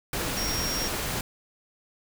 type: tone in noise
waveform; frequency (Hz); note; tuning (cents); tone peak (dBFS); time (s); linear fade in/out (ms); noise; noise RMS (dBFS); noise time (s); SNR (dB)
sine; 5588; F8; 0; -30; 0.37-0.88; 2; pink; -30; 0.13-1.21; -3
effects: none